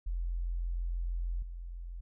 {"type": "tone with level steps", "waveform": "sine", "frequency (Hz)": 43.16, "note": "F1", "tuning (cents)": -20, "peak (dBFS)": [-31, -39], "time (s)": [0.06, 2.01], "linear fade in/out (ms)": 10, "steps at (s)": 1.42, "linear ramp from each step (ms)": 5, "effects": []}